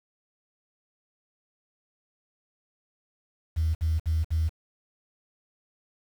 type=tone bursts; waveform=sine; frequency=80.2 Hz; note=E2; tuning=47 cents flat; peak=-21 dBFS; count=4; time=3.56-4.494 s; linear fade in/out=20 ms; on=190 ms; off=58 ms; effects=tanh soft clip ceiling -18 dBFS + 8-bit